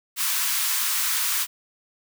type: high-pass noise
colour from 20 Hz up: white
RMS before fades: -24 dBFS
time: 0.16-1.47 s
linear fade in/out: 50 ms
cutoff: 950 Hz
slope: 48 dB/octave
effects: none